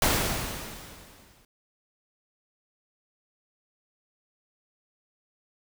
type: noise with exponential decay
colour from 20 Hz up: pink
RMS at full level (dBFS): -21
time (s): 0.02-1.45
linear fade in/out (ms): 2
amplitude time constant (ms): 310
effects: none